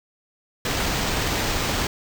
pink noise with sample-and-hold, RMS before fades -24 dBFS, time 0.65-1.87 s, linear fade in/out 2 ms, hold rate 11025 Hz, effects none

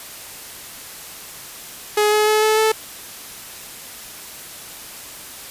sawtooth tone with pitch steps, 420.3 / 424.7 / 429.1 / 433.6 / 438.1 Hz, G#4 / G#4 / A4 / A4 / A4, +21 / +39 / -43 / -25 / -7 cents, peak -10 dBFS, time 1.97-2.72 s, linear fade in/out 5 ms, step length 150 ms, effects white hiss -36 dBFS RMS until 5.5 s + resampled to 32000 Hz

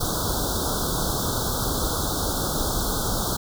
pink band-stop noise, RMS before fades -25 dBFS, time 0-3.37 s, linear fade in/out 10 ms, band 1500 to 3400 Hz, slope 96 dB/octave, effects none

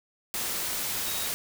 sine tone in noise, 3786 Hz, A#7, 26 cents sharp, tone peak -38 dBFS, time 1.06-1.27 s, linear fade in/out 0 ms, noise white, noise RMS -31 dBFS, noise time 0.34-1.34 s, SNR -10 dB, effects none

